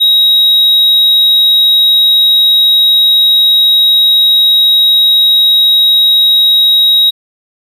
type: tone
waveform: triangle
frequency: 3807 Hz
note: A#7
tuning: 36 cents sharp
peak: -3 dBFS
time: 0-7.11 s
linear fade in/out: 20 ms
effects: none